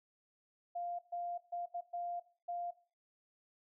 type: tone bursts at uneven times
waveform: sine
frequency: 698.5 Hz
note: F5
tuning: in tune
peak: -37 dBFS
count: 6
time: 0.75-0.99 / 1.12-1.38 / 1.52-1.66 / 1.74-1.81 / 1.93-2.2 / 2.48-2.71 s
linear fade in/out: 10 ms
effects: noise-tail reverb RT60 0.4 s tail -17 dB re dry